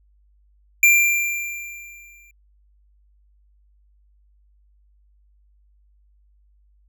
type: tone with exponential decay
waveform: square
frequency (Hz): 2375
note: D7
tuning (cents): +19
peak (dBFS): -10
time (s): 0.83-2.31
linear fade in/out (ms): 2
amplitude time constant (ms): 320
effects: added 50 Hz sine -55 dBFS peak until 6.88 s